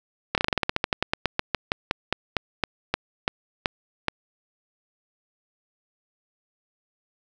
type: slowing click train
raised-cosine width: 0.3 ms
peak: -5 dBFS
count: 26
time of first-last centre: 0.35-4.083 s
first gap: 28 ms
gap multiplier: 1.12
effects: none